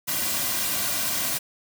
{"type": "noise with comb filter", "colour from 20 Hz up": "white", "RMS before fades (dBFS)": -26, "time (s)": [0.07, 1.39], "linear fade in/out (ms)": 20, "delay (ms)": 2.3, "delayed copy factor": -0.6, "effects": []}